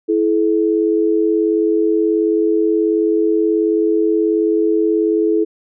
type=tone pair together; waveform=sine; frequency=329.6 / 428.2 Hz; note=E4 / A4; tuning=0 / -47 cents; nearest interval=perfect fourth; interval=453 cents; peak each=-15 dBFS; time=0.08-5.45 s; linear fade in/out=20 ms; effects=none